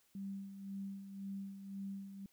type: tone with tremolo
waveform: sine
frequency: 196.3 Hz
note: G3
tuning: 3 cents sharp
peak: -40 dBFS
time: 0.15-2.26 s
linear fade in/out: 2 ms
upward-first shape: sine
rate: 1.9 Hz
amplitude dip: 60%
effects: white hiss -73 dBFS RMS until 2.32 s